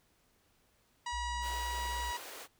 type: harmonic tone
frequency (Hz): 964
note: B5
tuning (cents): -42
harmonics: 1 / 2 / 3 / 4 / 5 / 6 / 7 / 8 / 9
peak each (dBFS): -37 / -43 / -47 / -49 / -51 / -53 / -54 / -55 / -56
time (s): 1.06-2.17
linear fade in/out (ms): 5
type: tone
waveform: sine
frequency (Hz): 61.74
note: B1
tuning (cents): 0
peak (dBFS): -39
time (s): 1.12-2.12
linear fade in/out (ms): 20
type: high-pass noise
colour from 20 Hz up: pink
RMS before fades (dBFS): -47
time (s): 1.41-2.48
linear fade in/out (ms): 50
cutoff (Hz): 380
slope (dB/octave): 24
effects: pink hiss -71 dBFS RMS until 2.59 s